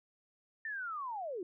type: linear sweep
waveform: sine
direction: down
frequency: 1814 to 329.6 Hz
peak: -37 dBFS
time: 0.65-1.43 s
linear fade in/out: 2 ms
effects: none